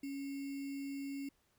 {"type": "tone with sample-and-hold", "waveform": "sine", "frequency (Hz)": 277.2, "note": "C#4", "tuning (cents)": 0, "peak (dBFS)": -39, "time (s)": [0.03, 1.29], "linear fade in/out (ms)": 5, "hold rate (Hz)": 2450, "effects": ["pink hiss -75 dBFS RMS until 1.58 s"]}